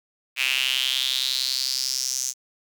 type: tone with high-pass filter sweep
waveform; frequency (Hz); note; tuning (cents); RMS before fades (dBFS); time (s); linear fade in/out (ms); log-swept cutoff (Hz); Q
sawtooth; 130.81; C3; 0; -25; 0.36-2.34; 50; 2500 to 6400; 5.4
effects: none